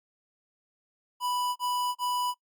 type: tone bursts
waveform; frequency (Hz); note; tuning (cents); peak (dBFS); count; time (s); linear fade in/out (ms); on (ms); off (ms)
square; 987.8; B5; 0; -28; 3; 1.2-2.344; 50; 360; 32
effects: noise-tail reverb RT60 0.1 s tail -21 dB re dry + Opus 48 kbps